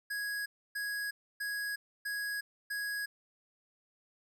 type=tone bursts; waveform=square; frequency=1661.2 Hz; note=G#6; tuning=in tune; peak=-35 dBFS; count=5; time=0.1-3.06 s; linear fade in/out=10 ms; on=360 ms; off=290 ms; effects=none